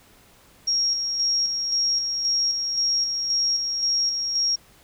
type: tone with tremolo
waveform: sine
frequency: 5588 Hz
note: F8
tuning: in tune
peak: -19 dBFS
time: 0.67-4.56 s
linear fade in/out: 10 ms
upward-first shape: square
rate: 1.9 Hz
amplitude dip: 40%
effects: pink hiss -54 dBFS RMS until 4.83 s